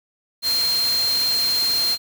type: tone in noise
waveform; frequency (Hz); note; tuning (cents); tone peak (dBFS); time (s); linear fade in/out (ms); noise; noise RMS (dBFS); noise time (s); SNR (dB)
sine; 4186; C8; 0; -18; 0.42-1.98; 50; white; -28; 0.42-1.98; +7
effects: none